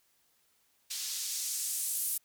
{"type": "noise with band-pass filter sweep", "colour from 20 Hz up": "blue", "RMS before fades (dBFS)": -35, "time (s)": [0.9, 2.18], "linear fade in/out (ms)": 10, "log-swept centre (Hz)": [4200, 11000], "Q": 1.2, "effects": ["white hiss -71 dBFS RMS until 2.24 s"]}